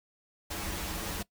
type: noise with comb filter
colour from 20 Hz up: pink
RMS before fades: -36 dBFS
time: 0.5-1.23 s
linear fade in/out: 10 ms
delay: 7.8 ms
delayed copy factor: -0.8
effects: noise-tail reverb RT60 0.1 s tail -20 dB re dry